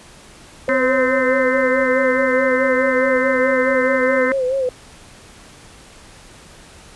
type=tone with vibrato; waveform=sine; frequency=523.3 Hz; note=C5; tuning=in tune; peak=-16 dBFS; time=0.68-4.69 s; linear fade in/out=2 ms; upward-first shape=sine; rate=4.7 Hz; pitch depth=73 cents each way
type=harmonic tone; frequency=258 Hz; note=C4; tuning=24 cents flat; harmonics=1 / 2 / 4 / 5 / 6 / 7 / 8; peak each=-22 / -27 / -26 / -28 / -24 / -24 / -24 dBFS; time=0.69-4.32 s; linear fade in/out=0 ms
effects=pink hiss -43 dBFS RMS until 6.95 s + resampled to 24000 Hz